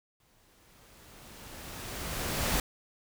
pink noise with exponential growth, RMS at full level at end -28 dBFS, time 0.2-2.6 s, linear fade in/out 2 ms, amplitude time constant 520 ms, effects none

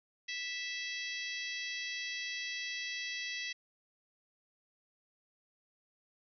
harmonic tone, 657 Hz, E5, 6 cents flat, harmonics 3 / 4 / 5 / 6 / 7 / 8 / 9, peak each -41 / -43 / -45 / -47 / -48 / -49 / -50 dBFS, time 0.28-3.53 s, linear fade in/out 10 ms, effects none

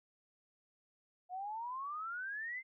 sine exponential sweep, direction up, 713 to 2110 Hz, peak -39 dBFS, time 1.29-2.63 s, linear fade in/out 50 ms, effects none

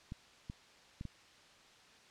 clicks, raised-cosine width 5 ms, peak -30 dBFS, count 4, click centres 0.121 / 0.499 / 1.011 / 1.053 s, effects white hiss -61 dBFS RMS until 2.1 s + low-pass 5000 Hz 12 dB/octave

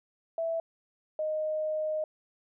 sine tone pair in turn, 659.3 / 619.4 Hz, E5 / D#5, 0 / -8 cents, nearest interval minor second, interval 108 cents, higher first, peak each -28 dBFS, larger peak neither, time 0.38-0.6 / 1.19-2.04 s, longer second, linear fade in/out 2 ms, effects none

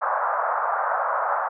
white band-pass noise, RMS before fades -24 dBFS, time 0.01-1.49 s, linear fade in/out 20 ms, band 580 to 1400 Hz, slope 48 dB/octave, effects none

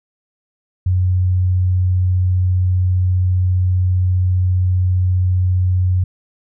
sine tone, 91.5 Hz, F#2, 19 cents flat, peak -12 dBFS, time 0.86-6.04 s, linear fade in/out 5 ms, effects none

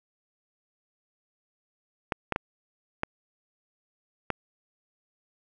clicks, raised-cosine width 0.5 ms, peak -11 dBFS, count 5, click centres 2.122 / 2.323 / 2.361 / 3.034 / 4.303 s, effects none

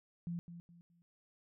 sine tone with echo, 171.5 Hz, F3, 31 cents flat, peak -37 dBFS, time 0.27-0.39 s, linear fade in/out 0 ms, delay 210 ms, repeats 3, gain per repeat -10 dB, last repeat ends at 1.02 s, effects none

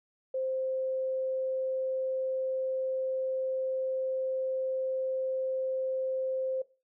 sine tone, 523.3 Hz, C5, in tune, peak -29 dBFS, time 0.34-6.62 s, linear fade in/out 5 ms, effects noise-tail reverb RT60 0.3 s tail -18 dB re dry

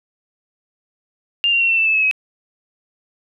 sine tone with pitch steps, 2800 / 2763 / 2727 / 2691 / 2655 / 2620 / 2585 / 2551 Hz, F7 / F7 / F7 / E7 / E7 / E7 / E7 / D#7, +4 / -19 / -42 / +35 / +12 / -11 / -34 / +43 cents, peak -13 dBFS, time 1.44-2.112 s, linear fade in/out 0 ms, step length 84 ms, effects none

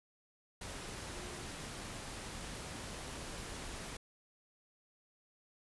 sine tone in noise, 360 Hz, F#4, 47 cents flat, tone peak -53 dBFS, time 1.09-1.45 s, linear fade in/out 5 ms, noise pink, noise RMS -45 dBFS, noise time 0.61-3.97 s, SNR -11 dB, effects resampled to 24000 Hz

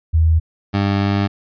sine / 20% pulse tone pair in turn, 80.6 / 99.83 Hz, E2 / G2, -38 / +32 cents, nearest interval major third, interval 370 cents, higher second, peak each -10 dBFS, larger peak neither, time 0.13-0.4 / 0.73-1.28 s, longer second, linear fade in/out 20 ms, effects resampled to 11025 Hz

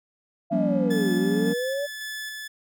sine linear two-way sweep, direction down then up, 687 to 349.2 to 585 Hz, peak -25 dBFS, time 0.5-1.87 s, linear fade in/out 20 ms, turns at 1.14 s
triangle chord, G half-diminished seventh, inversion third, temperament just, 176.4 / 196 / 235.2 / 282.2 Hz, F3 / G3 / Bb3 / Db4, +18 / 0 / +16 / +31 cents, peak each -25 dBFS, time 0.51-1.54 s, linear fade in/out 20 ms
sawtooth tone with tremolo, 1730 Hz, A6, 30 cents flat, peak -28 dBFS, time 0.9-2.48 s, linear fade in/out 10 ms, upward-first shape square, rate 1.8 Hz, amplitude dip 25%
effects none

